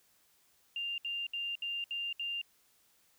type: tone bursts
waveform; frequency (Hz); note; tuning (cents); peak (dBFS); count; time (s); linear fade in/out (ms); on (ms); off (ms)
sine; 2794; F7; 0; -34; 6; 0.76-2.415; 2; 220; 67
effects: white hiss -69 dBFS RMS until 3.18 s